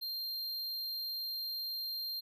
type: tone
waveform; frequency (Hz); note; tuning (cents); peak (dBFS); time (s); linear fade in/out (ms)
square; 4186; C8; 0; -37; 0.01-2.21; 20
effects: none